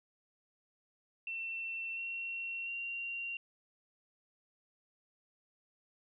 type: tone with pitch steps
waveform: sine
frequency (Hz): 2694 / 2727 / 2760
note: E7 / F7 / F7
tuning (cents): +37 / -42 / -21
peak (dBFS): -37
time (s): 1.27-3.37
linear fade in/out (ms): 2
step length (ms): 700
effects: none